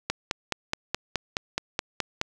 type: click train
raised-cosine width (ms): 0.2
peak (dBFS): -8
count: 11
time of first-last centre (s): 0.1-2.214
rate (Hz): 4.73
effects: none